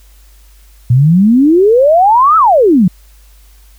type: exponential two-way sweep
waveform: sine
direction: up then down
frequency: 116.54 to 1337 to 166.5 Hz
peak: -4 dBFS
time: 0.9-2.88 s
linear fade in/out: 5 ms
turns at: 2.37 s
effects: added 50 Hz sine -39 dBFS peak until 3.78 s + white hiss -49 dBFS RMS until 3.78 s